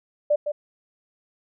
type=tone with echo; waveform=sine; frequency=591 Hz; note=D5; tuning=11 cents sharp; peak=-16 dBFS; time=0.3-0.36 s; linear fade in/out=10 ms; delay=160 ms; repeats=1; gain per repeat=-7 dB; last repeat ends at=0.52 s; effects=none